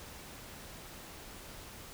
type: silence
effects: pink hiss -49 dBFS RMS until 1.93 s